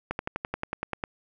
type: slowing click train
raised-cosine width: 0.5 ms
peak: -14 dBFS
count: 11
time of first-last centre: 0.11-1.039 s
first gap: 81 ms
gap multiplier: 1.03
effects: none